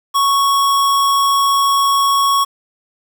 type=tone; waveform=square; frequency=1108.7 Hz; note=C#6; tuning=in tune; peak=-12 dBFS; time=0.14-2.45 s; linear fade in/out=20 ms; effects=7-bit